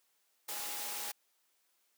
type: tone in noise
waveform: sine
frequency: 827 Hz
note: G#5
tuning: 8 cents flat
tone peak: -50 dBFS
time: 0.48-1.12 s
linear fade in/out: 10 ms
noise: white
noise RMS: -40 dBFS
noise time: 0.48-1.12 s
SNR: -13 dB
effects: white hiss -75 dBFS RMS until 1.97 s + high-pass 300 Hz 12 dB/octave